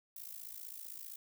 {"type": "noise with amplitude modulation", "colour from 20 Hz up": "violet", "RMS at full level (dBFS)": -44, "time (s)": [0.16, 1.16], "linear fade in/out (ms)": 5, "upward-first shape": "sine", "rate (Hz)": 55.5, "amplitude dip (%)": 85, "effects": []}